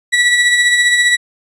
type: tone with tremolo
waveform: 35% pulse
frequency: 1945 Hz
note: B6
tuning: 27 cents flat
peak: -6 dBFS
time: 0.12-1.17 s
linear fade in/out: 20 ms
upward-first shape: sine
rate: 15 Hz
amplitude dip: 40%
effects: resampled to 22050 Hz